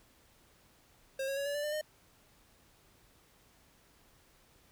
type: tone with pitch steps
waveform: square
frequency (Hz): 536 / 547.9 / 560.1 / 572.5 / 585.2 / 598.2 / 611.4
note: C5 / C#5 / C#5 / D5 / D5 / D5 / D#5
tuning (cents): +42 / -20 / +18 / -44 / -6 / +32 / -30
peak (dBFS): -34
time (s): 1.19-1.813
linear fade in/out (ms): 5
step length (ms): 89
effects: pink hiss -65 dBFS RMS until 4.71 s